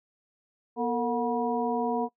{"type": "harmonic tone with a mistuned harmonic", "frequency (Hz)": 241.4, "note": "B3", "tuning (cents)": -39, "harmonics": [1, 2, 3, 4], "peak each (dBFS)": [-30, -29, -31, -32], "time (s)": [0.76, 2.09], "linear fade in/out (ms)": 50, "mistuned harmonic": 2, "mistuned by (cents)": -100, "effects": ["noise-tail reverb RT60 0.1 s tail -20 dB re dry"]}